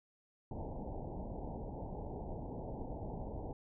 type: low-pass noise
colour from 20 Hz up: pink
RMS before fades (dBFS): -43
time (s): 0.51-3.53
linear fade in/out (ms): 2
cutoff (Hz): 910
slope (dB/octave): 96
effects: none